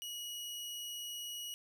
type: tone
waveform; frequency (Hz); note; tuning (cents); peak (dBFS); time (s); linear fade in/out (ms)
sawtooth; 2909; F#7; -30; -38; 0.02-1.54; 0
effects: none